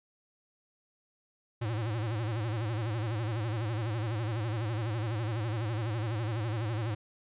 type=tone with vibrato; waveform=square; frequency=111.3 Hz; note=A2; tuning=20 cents sharp; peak=-31 dBFS; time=1.61-6.95 s; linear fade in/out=10 ms; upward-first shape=sine; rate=12 Hz; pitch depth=140 cents each way; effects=resampled to 8000 Hz